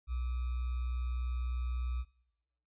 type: tone with sample-and-hold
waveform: sine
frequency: 61.74 Hz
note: B1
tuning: in tune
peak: -32 dBFS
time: 0.07-2.05 s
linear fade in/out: 50 ms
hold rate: 1225 Hz
effects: noise-tail reverb RT60 0.9 s tail -21 dB re dry + resampled to 8000 Hz